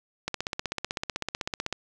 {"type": "click train", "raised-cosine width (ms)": 0.2, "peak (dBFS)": -12, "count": 24, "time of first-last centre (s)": [0.28, 1.727], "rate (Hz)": 15.9, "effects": []}